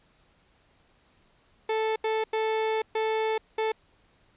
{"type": "tone bursts at uneven times", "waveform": "30% pulse", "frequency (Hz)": 439.6, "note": "A4", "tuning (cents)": -2, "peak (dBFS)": -22, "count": 5, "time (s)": [[1.69, 1.96], [2.04, 2.24], [2.33, 2.82], [2.95, 3.38], [3.58, 3.72]], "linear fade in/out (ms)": 5, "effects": ["pink hiss -64 dBFS RMS until 4.36 s", "resampled to 8000 Hz"]}